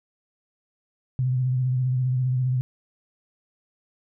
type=tone with vibrato; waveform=sine; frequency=127.7 Hz; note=C3; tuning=42 cents flat; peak=-20 dBFS; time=1.19-2.61 s; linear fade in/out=0 ms; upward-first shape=triangle; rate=15 Hz; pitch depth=50 cents each way; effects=none